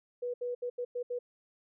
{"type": "tone bursts at uneven times", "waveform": "sine", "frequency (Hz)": 488.8, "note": "B4", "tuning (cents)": -18, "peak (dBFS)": -32, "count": 6, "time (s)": [[0.22, 0.34], [0.41, 0.55], [0.62, 0.7], [0.78, 0.85], [0.95, 1.03], [1.1, 1.19]], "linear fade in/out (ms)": 10, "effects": []}